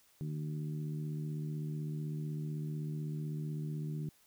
harmonic tone, 75.9 Hz, D#2, 42 cents flat, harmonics 2 / 3 / 4 / 5, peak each -36 / -47 / -49 / -52 dBFS, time 0.21-4.09 s, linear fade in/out 0 ms, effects white hiss -67 dBFS RMS until 4.26 s

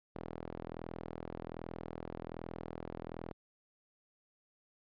sawtooth tone with band-pass filter, 41.27 Hz, E1, 3 cents sharp, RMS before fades -45 dBFS, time 0.15-3.33 s, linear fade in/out 10 ms, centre 470 Hz, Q 0.78, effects resampled to 11025 Hz

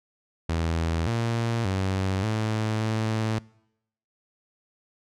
sawtooth tone with pitch steps, 82.4 / 115.8 / 95.4 / 109.1 / 110.3 Hz, E2 / A#2 / G2 / A2 / A2, 0 / -11 / -47 / -14 / +5 cents, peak -20 dBFS, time 0.49-3.39 s, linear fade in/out 5 ms, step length 580 ms, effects noise-tail reverb RT60 0.8 s tail -24 dB re dry + low-pass 7000 Hz 12 dB/octave

